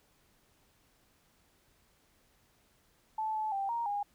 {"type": "tone with pitch steps", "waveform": "sine", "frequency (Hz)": [872, 865, 787, 935, 816], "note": ["A5", "A5", "G5", "A#5", "G#5"], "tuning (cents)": [-16, -30, 7, 5, -31], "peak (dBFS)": -31, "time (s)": [3.18, 4.03], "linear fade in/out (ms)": 5, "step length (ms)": 170, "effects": ["pink hiss -69 dBFS RMS until 4.14 s"]}